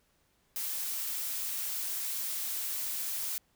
blue noise, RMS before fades -35 dBFS, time 0.56-3.38 s, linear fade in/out 0 ms, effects pink hiss -71 dBFS RMS until 3.55 s

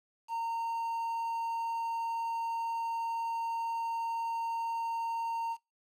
triangle tone with quantisation, 919 Hz, A#5, 25 cents flat, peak -30 dBFS, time 0.28-5.57 s, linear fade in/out 50 ms, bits 9, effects noise-tail reverb RT60 0.2 s tail -21 dB re dry + low-pass 10000 Hz 12 dB/octave

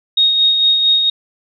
sine tone with tremolo, 3734 Hz, A#7, 2 cents sharp, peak -8 dBFS, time 0.17-1.1 s, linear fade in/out 5 ms, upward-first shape sine, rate 4.4 Hz, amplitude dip 40%, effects none

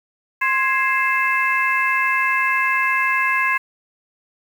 harmonic tone with a mistuned harmonic, 526 Hz, C5, 9 cents sharp, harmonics 2 / 3 / 4 / 5, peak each -21 / -21 / -21 / -24 dBFS, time 0.41-3.58 s, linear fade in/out 10 ms, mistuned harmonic 3, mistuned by +87 cents, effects 7-bit

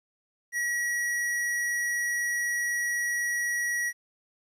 square tone, 1918 Hz, A#6, 49 cents sharp, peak -27 dBFS, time 0.52-3.93 s, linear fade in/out 50 ms, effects resampled to 32000 Hz + 11-bit

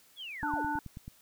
sine linear sweep, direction down, 3491 to 138.59 Hz, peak -39 dBFS, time 0.16-0.65 s, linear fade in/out 50 ms
harmonic tone, 295.4 Hz, D4, 10 cents sharp, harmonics 1 / 3 / 5, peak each -36 / -32 / -37 dBFS, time 0.43-0.79 s, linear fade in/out 2 ms
click train, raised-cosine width 5 ms, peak -30 dBFS, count 7, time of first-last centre 0.43-1.079 s, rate 9.24 Hz
effects white hiss -62 dBFS RMS until 1.21 s

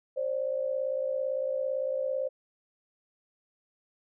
sine tone pair together, 529.5 / 587.3 Hz, C5 / D5, +21 / 0 cents, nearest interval major second, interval 179 cents, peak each -29 / -33 dBFS, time 0.16-2.29 s, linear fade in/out 20 ms, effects none

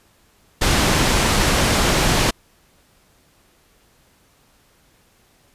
pink low-pass noise, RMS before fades -17 dBFS, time 0.61-2.31 s, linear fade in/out 10 ms, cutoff 8200 Hz, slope 12 dB/octave, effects pink hiss -57 dBFS RMS until 5.54 s + resampled to 32000 Hz

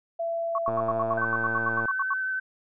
sine tone, 670 Hz, E5, 28 cents sharp, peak -26 dBFS, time 0.19-1.19 s, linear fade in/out 10 ms
sine tone bursts, 1108.7 Hz, C#6, in tune, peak -24 dBFS, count 15, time 0.55-2.136 s, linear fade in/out 2 ms, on 32 ms, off 79 ms
click train, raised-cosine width 1 ms, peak -19 dBFS, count 135, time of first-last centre 0.68-1.855 s, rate 114 Hz
sine tone with vibrato, 1528 Hz, G6, 45 cents flat, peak -26 dBFS, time 1.17-2.4 s, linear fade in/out 10 ms, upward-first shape triangle, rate 10 Hz, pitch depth 15 cents each way
effects none

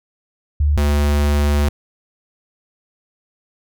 sine / square tone pair in turn, 73.42 / 72.83 Hz, D2 / D2, 0 / -14 cents, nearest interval unison, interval 14 cents, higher first, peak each -12 / -14 dBFS, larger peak first, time 0.6-0.77 / 0.77-1.69 s, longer second, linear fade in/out 5 ms, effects none

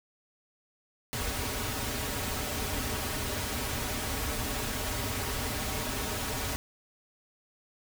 pink noise with comb filter, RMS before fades -33 dBFS, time 1.13-6.56 s, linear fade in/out 0 ms, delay 5.8 ms, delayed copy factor -0.7, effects none

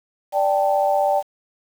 sine chord, D suspended fourth, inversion none, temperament equal, 587.3 / 784 / 880 Hz, D5 / G5 / A5, 0 / 0 / 0 cents, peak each -19 / -19 / -25 dBFS, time 0.32-1.23 s, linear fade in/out 50 ms, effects 7-bit

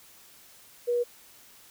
sine tone, 482.2 Hz, B4, 41 cents flat, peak -23 dBFS, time 0.87-1.04 s, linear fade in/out 20 ms, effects white hiss -54 dBFS RMS until 1.7 s

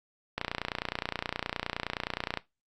click train, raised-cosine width 0.3 ms, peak -14 dBFS, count 60, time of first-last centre 0.38-2.373 s, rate 29.6 Hz, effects noise-tail reverb RT60 0.2 s tail -18 dB re dry + Opus 48 kbps

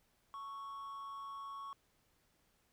triangle tone with amplitude modulation, 1108.7 Hz, C#6, in tune, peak -40 dBFS, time 0.34-1.73 s, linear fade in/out 0 ms, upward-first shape sine, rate 218 Hz, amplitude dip 45%, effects pink hiss -75 dBFS RMS until 2.72 s

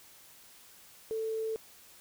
sine tone with quantisation, 443.1 Hz, A4, 12 cents sharp, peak -31 dBFS, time 1.11-1.56 s, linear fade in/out 0 ms, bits 10, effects white hiss -56 dBFS RMS until 2 s

